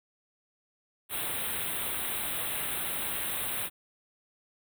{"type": "band-stop noise", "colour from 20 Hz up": "white", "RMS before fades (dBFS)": -33, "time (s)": [1.09, 3.7], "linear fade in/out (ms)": 50, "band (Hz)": [3900, 8400], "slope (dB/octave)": 96, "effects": []}